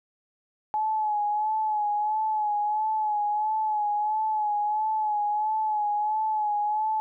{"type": "tone with vibrato", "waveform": "sine", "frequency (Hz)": 850, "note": "G#5", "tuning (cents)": 40, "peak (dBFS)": -23, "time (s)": [0.74, 7], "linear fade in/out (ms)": 0, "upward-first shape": "sine", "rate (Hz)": 1.5, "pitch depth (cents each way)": 42, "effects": []}